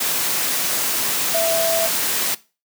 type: tone in noise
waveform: sine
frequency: 661 Hz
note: E5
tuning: 5 cents sharp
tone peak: -17 dBFS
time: 1.34-1.87 s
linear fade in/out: 10 ms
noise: white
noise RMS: -21 dBFS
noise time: 0-2.35 s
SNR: +1 dB
effects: noise-tail reverb RT60 0.3 s tail -19 dB re dry + high-pass 150 Hz 12 dB/octave